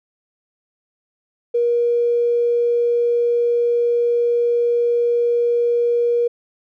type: tone with tanh clipping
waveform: triangle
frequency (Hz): 475.7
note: A#4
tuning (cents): +35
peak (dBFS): -14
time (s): 1.54-6.28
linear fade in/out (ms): 10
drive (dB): 3
effects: none